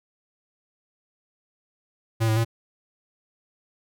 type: tone with pitch steps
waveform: square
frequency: 112.9 / 110 / 114.5 Hz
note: A2 / A2 / A#2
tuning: +45 / 0 / -31 cents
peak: -20 dBFS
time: 2.2-2.449 s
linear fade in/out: 20 ms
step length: 83 ms
effects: none